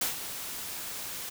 white noise with ADSR envelope, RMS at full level -28 dBFS, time 0.01-1.3 s, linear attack 5 ms, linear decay 130 ms, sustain -10 dB, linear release 13 ms, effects none

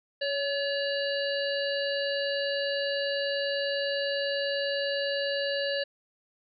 harmonic tone with a mistuned harmonic, 570 Hz, C#5, 48 cents sharp, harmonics 1 / 3 / 5 / 7 / 8, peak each -29 / -34 / -36 / -37 / -38 dBFS, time 0.21-5.84 s, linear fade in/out 10 ms, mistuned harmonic 1, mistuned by -31 cents, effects none

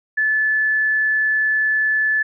sine tone, 1735 Hz, A6, 25 cents flat, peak -15 dBFS, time 0.17-2.23 s, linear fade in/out 10 ms, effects none

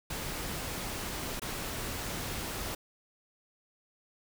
pink noise with dropouts, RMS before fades -37 dBFS, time 0.1-2.75 s, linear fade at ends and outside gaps 5 ms, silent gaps 1.397-1.418 s, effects none

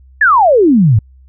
sine exponential sweep, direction down, 1800 to 98 Hz, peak -5 dBFS, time 0.21-0.99 s, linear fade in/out 5 ms, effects added 65 Hz sine -39 dBFS peak until 1.28 s

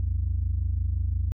sine tone pair together, 62.85 / 88.6 Hz, B1 / F2, +31 / +25 cents, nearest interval tritone, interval 594 cents, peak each -25 dBFS, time 0-1.32 s, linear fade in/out 0 ms, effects tanh soft clip ceiling -18 dBFS

